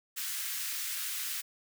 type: high-pass noise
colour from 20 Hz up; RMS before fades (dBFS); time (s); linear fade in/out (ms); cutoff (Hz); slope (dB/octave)
white; -36; 0.16-1.42; 20; 1400; 24
effects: none